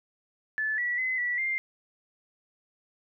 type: tone with pitch steps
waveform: sine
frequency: 1737 / 1944 / 2036 / 1952 / 2102 Hz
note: A6 / B6 / C7 / B6 / C7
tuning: -23 / -28 / -48 / -21 / +7 cents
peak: -26 dBFS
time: 0.58-1.58 s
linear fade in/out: 0 ms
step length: 200 ms
effects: none